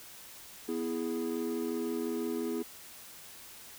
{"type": "chord", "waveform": "triangle", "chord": "E major", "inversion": "second", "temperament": "equal", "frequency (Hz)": [246.9, 329.6, 415.3], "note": ["B3", "E4", "G#4"], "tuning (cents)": [0, 0, 0], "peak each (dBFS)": -34, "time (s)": [0.68, 2.63], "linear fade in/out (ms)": 10, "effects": ["white hiss -50 dBFS RMS until 3.78 s"]}